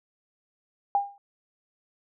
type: tone with exponential decay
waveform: sine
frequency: 804 Hz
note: G5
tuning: 44 cents sharp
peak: -17 dBFS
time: 0.95-1.18 s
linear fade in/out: 1 ms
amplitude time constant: 50 ms
effects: none